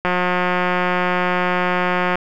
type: click train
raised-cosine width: 0.5 ms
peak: -4 dBFS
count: 380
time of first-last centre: 0.05-2.156 s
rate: 180 Hz
effects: none